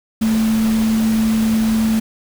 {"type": "tone in noise", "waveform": "sine", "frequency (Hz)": 221.2, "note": "A3", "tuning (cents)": 9, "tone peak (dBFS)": -13, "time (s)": [0.21, 2], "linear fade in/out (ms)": 10, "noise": "pink", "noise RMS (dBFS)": -28, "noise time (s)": [0.21, 2], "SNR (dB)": 12, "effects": []}